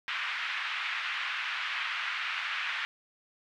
white band-pass noise, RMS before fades -34 dBFS, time 0.08-2.85 s, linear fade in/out 0 ms, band 1200 to 2800 Hz, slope 24 dB/octave, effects none

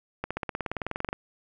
accelerating click train, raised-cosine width 0.5 ms, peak -15 dBFS, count 18, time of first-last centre 0.24-1.129 s, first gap 66 ms, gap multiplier 0.97, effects none

